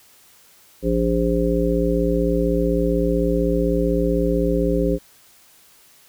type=harmonic tone; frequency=57.9 Hz; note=A#1; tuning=11 cents flat; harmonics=1 / 3 / 5 / 7 / 9; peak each=-23 / -23 / -23 / -23 / -23 dBFS; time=0.82-4.99 s; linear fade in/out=50 ms; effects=white hiss -52 dBFS RMS until 6.08 s